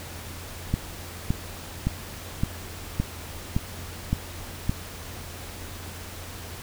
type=click train; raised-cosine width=5 ms; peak=-10 dBFS; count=8; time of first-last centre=0.74-4.695 s; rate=1.77 Hz; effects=added 87 Hz sine -41 dBFS peak until 6.62 s + pink hiss -40 dBFS RMS until 6.62 s

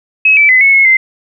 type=tone with pitch steps; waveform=sine; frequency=2564 / 2315 / 2028 / 2198 / 2178 / 2076 Hz; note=E7 / D7 / B6 / C#7 / C#7 / C7; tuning=-49 / -25 / +45 / -15 / -31 / -14 cents; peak=-4 dBFS; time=0.25-0.97 s; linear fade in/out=5 ms; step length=120 ms; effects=none

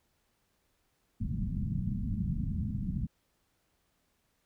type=low-pass noise; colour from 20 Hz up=white; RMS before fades=-33 dBFS; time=1.2-3.07 s; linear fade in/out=10 ms; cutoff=220 Hz; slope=48 dB/octave; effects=pink hiss -75 dBFS RMS until 4.45 s

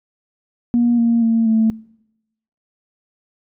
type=tone with pitch steps; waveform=sine; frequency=238.4 / 232.8 / 227.4 / 222 Hz; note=A#3 / A#3 / A#3 / A3; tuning=+39 / -2 / -43 / +16 cents; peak=-11 dBFS; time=0.74-1.7 s; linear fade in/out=0 ms; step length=240 ms; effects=noise-tail reverb RT60 0.9 s tail -25 dB re dry + tanh soft clip ceiling -7 dBFS

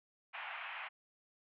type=band-pass noise; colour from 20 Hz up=white; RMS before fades=-45 dBFS; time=0.33-0.89 s; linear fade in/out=20 ms; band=700 to 2800 Hz; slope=48 dB/octave; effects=none

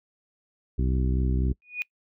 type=harmonic tone; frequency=64 Hz; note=C2; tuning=38 cents flat; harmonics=1 / 2 / 3 / 4 / 5 / 6; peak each=-23 / -29 / -33 / -35 / -37 / -39 dBFS; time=0.78-1.53 s; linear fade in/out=10 ms
type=tone with exponential growth; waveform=sine; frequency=2466 Hz; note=D#7; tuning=16 cents flat; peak=-22 dBFS; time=1.62-1.82 s; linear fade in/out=0 ms; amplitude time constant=42 ms
effects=noise-tail reverb RT60 0.1 s tail -24 dB re dry

